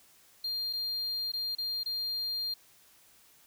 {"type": "tone with dropouts", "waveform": "triangle", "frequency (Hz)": 4200, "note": "C8", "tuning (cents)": 6, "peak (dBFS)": -30, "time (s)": [0.44, 2.54], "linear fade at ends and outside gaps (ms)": 5, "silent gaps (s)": [[0.729, 0.733], [1.319, 1.335], [1.551, 1.583], [1.834, 1.859]], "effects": ["white hiss -61 dBFS RMS until 3.46 s"]}